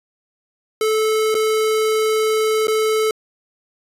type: tone with dropouts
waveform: square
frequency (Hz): 435.6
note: A4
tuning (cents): -17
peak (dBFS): -16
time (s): 0.81-3.11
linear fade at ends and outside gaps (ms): 2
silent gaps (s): 1.344-1.35 / 2.671-2.681
effects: resampled to 32000 Hz